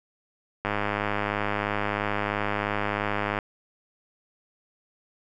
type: click train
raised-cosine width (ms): 0.5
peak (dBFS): -11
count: 283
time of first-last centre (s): 0.65-3.388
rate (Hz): 103
effects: none